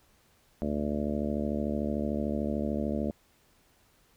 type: harmonic tone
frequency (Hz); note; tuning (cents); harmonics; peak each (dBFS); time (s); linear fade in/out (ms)
73.42; D2; 0; 1 / 2 / 3 / 4 / 5 / 6 / 7 / 8 / 9; -37 / -42 / -31 / -36 / -39 / -41 / -41 / -37 / -43; 0.62-3.11; 0
effects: pink hiss -65 dBFS RMS until 4.16 s